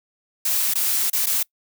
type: noise with dropouts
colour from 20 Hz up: blue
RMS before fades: -21 dBFS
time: 0.45-1.43 s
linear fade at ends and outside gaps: 5 ms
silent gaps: 0.738-0.754 / 1.1-1.13 / 1.26-1.267 s
effects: noise-tail reverb RT60 0.1 s tail -25 dB re dry

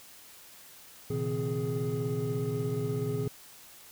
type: tone cluster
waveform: triangle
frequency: 118.7 / 135.3 / 159.2 / 257.1 / 417.1 Hz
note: A#2 / C#3 / D#3 / C4 / G#4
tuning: +32 / -42 / +40 / -30 / +7 cents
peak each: -32 / -34 / -34 / -37 / -31 dBFS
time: 1.1-3.28 s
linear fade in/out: 5 ms
effects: tanh soft clip ceiling -16 dBFS + white hiss -52 dBFS RMS until 3.91 s

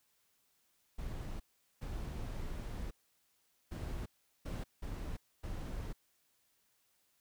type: noise bursts at uneven times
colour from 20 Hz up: brown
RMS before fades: -41 dBFS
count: 6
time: 0.98-1.4 / 1.81-2.91 / 3.71-4.06 / 4.45-4.64 / 4.82-5.17 / 5.43-5.93 s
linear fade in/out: 10 ms
effects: white hiss -75 dBFS RMS until 7.2 s

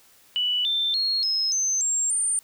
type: tone with pitch steps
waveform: sine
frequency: 2960 / 3561 / 4284 / 5154 / 6200 / 7459 / 8973 Hz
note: F#7 / A7 / C8 / E8 / G8 / A#8 / C#9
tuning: 0 / +20 / +40 / -40 / -20 / 0 / +20 cents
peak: -21 dBFS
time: 0.36-2.39 s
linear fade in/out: 0 ms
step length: 290 ms
effects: white hiss -56 dBFS RMS until 2.43 s

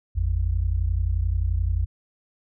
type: tone pair together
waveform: sine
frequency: 53.55 / 85 Hz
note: A1 / F2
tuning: -46 / -46 cents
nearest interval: minor sixth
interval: 800 cents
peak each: -23 / -23 dBFS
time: 0.15-1.86 s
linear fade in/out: 20 ms
effects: none

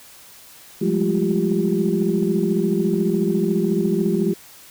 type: tone cluster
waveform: sine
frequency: 174.4 / 198.4 / 212.5 / 347.6 / 391.3 Hz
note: F3 / G3 / G#3 / F4 / G4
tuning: -2 / +21 / +40 / -8 / -3 cents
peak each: -23 dBFS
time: 0.81-4.34 s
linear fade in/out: 10 ms
effects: tanh soft clip ceiling -6 dBFS + white hiss -45 dBFS RMS until 4.7 s

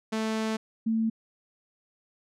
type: tone pair in turn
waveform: sawtooth / sine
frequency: 220 / 223.7 Hz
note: A3 / A3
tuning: 0 / +29 cents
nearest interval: unison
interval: 29 cents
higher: second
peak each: -23 dBFS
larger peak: neither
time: 0.12-0.57 / 0.86-1.1 s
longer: first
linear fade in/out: 10 ms
effects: low-pass 8000 Hz 12 dB/octave

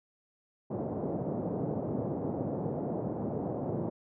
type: band-pass noise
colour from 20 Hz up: pink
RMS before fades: -34 dBFS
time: 0.7-3.9 s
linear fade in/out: 10 ms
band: 120 to 680 Hz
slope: 24 dB/octave
effects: none

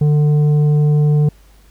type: tone with tanh clipping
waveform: triangle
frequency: 149 Hz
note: D3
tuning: 25 cents sharp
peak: -11 dBFS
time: 0.01-1.29 s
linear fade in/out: 5 ms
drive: 11 dB
effects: added 50 Hz sine -44 dBFS peak until 1.7 s + pink hiss -53 dBFS RMS until 1.7 s

